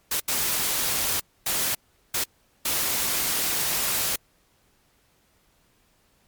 white noise bursts at uneven times, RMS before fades -25 dBFS, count 5, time 0.11-0.2 / 0.28-1.2 / 1.46-1.75 / 2.14-2.24 / 2.65-4.16 s, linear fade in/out 5 ms, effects pink hiss -64 dBFS RMS until 6.27 s + MP3 96 kbps

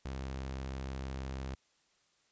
sawtooth tone with vibrato, 66.2 Hz, C2, 21 cents sharp, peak -34 dBFS, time 0.05-1.55 s, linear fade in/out 5 ms, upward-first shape sine, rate 20 Hz, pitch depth 89 cents each way, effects white hiss -72 dBFS RMS until 2.31 s + resampled to 16000 Hz

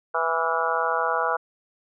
harmonic tone with a mistuned harmonic, 164.81 Hz, E3, in tune, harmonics 3 / 4 / 5 / 6 / 7 / 8 / 9, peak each -29 / -29 / -29 / -29 / -29 / -29 / -29 dBFS, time 0.14-1.37 s, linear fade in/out 10 ms, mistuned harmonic 9, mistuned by -56 cents, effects none

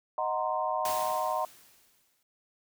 sine chord, C half-diminished seventh, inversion first, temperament equal, 622.3 / 740 / 932.3 / 1046.5 Hz, Eb5 / Gb5 / Bb5 / C6, 0 / 0 / 0 / 0 cents, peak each -33 dBFS, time 0.18-1.45 s, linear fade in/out 2 ms
white noise with exponential decay, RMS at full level -35 dBFS, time 0.85-2.23 s, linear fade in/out 2 ms, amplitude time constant 300 ms
effects none

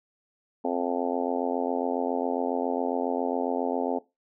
harmonic tone, 87.31 Hz, F2, in tune, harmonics 3 / 4 / 5 / 6 / 7 / 8 / 9 / 10, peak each -30 / -36 / -31 / -34 / -35 / -34 / -35 / -37 dBFS, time 0.64-3.99 s, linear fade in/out 10 ms, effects noise-tail reverb RT60 0.2 s tail -17 dB re dry

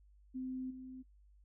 sine tone with level steps, 258 Hz, C4, 24 cents flat, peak -38 / -46 dBFS, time 0.34-1.03 s, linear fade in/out 20 ms, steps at 0.7 s, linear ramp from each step 10 ms, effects noise-tail reverb RT60 0.1 s tail -17 dB re dry + added 50 Hz sine -61 dBFS peak until 1.44 s

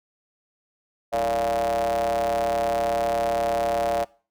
square ring-modulated tone, 61.74 Hz, B1, in tune, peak -19 dBFS, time 1.12-4.05 s, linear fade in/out 20 ms, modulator 635 Hz, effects noise-tail reverb RT60 0.4 s tail -22 dB re dry

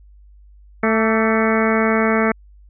harmonic tone with a mistuned harmonic, 221.3 Hz, A3, 10 cents sharp, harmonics 1 / 2 / 3 / 4 / 5 / 6 / 7 / 8 / 9 / 10, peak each -18 / -20 / -23 / -28 / -27 / -24 / -28 / -27 / -28 / -26 dBFS, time 0.83-2.32 s, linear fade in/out 5 ms, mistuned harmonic 5, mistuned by +56 cents, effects added 50 Hz sine -43 dBFS peak until 2.69 s

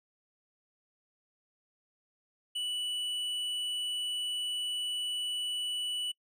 triangle tone with hard clipping, 2960 Hz, F#7, in tune, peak -33 dBFS, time 2.55-6.12 s, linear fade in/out 10 ms, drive 9 dB, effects noise-tail reverb RT60 0.1 s tail -26 dB re dry

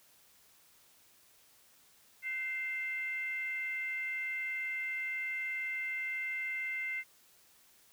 sine tone with frequency modulation, 2093 Hz, C7, in tune, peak -34 dBFS, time 2.22-7.04 s, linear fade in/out 50 ms, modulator 574 Hz, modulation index 0.41, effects white hiss -64 dBFS RMS until 7.92 s

